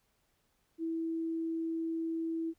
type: tone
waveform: sine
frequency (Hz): 327.3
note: E4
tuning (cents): -12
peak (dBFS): -32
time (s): 0.78-2.54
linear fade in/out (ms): 50
effects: pink hiss -75 dBFS RMS until 2.58 s